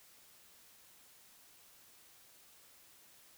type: silence
effects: white hiss -62 dBFS RMS until 3.37 s